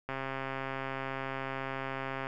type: click train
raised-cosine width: 0.5 ms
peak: -21 dBFS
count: 293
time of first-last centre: 0.09-2.269 s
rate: 134 Hz
effects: none